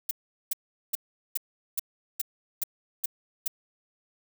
violet noise bursts, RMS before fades -27 dBFS, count 9, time 0.09-3.479 s, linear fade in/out 5 ms, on 21 ms, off 400 ms, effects none

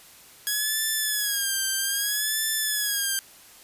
5% pulse tone with vibrato, 1661.2 Hz, G#6, in tune, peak -13 dBFS, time 0.47-3.19 s, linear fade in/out 0 ms, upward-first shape sine, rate 0.62 Hz, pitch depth 98 cents each way, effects white hiss -50 dBFS RMS until 3.63 s + resampled to 32000 Hz

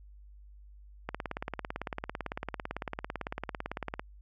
click train, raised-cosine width 0.5 ms, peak -19 dBFS, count 53, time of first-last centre 1.09-3.995 s, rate 17.9 Hz, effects added 50 Hz sine -50 dBFS peak until 4.21 s

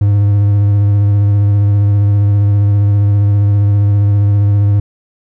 triangle tone with vibrato, 101.8 Hz, G#2, 34 cents flat, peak -5 dBFS, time 0.01-4.8 s, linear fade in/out 5 ms, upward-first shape triangle, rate 15 Hz, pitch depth 26 cents each way, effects none

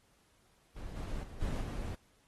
brown noise with level steps, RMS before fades -44 / -39 / -47 / -35 / -38 dBFS, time 0.76-1.95 s, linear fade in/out 5 ms, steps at 0.96 / 1.23 / 1.41 / 1.61 s, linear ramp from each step 5 ms, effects pink hiss -70 dBFS RMS until 2.27 s + AAC 32 kbps

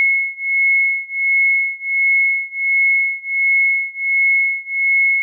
sine beating tone pair, 2180 / 2181.4 Hz, C#7 / C#7, -29 / -28 cents, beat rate 1.4 Hz, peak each -16 / -17 dBFS, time 0-5.22 s, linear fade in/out 0 ms, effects none

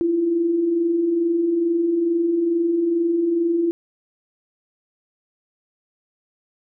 sine tone pair together, 316.8 / 339.1 Hz, D#4 / E4, +31 / +49 cents, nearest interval minor second, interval 118 cents, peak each -29 / -17 dBFS, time 0.01-3.71 s, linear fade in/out 0 ms, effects none

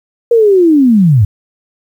sine linear sweep, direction down, 480 to 92.5 Hz, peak -4 dBFS, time 0.31-1.25 s, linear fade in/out 5 ms, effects 7-bit

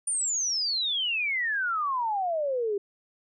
sine exponential sweep, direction down, 9397 to 391.6 Hz, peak -25 dBFS, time 0.07-2.78 s, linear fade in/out 5 ms, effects none

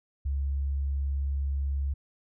sine tone, 69.3 Hz, C#2, in tune, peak -26 dBFS, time 0.25-1.94 s, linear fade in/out 10 ms, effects none

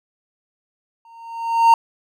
triangle tone with exponential growth, 920 Hz, A#5, 23 cents flat, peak -4 dBFS, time 1.05-1.74 s, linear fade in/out 2 ms, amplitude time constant 150 ms, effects none

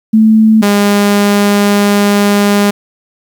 sine / sawtooth tone pair in turn, 219.3 / 203.6 Hz, A3 / G#3, -6 / -34 cents, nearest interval minor second, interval 128 cents, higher first, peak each -3 dBFS, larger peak neither, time 0.13-0.62 / 0.62-2.71 s, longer second, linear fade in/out 10 ms, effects 7-bit

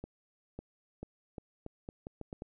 accelerating click train, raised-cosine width 2 ms, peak -28 dBFS, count 10, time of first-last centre 0.04-2.421 s, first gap 550 ms, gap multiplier 0.8, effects none

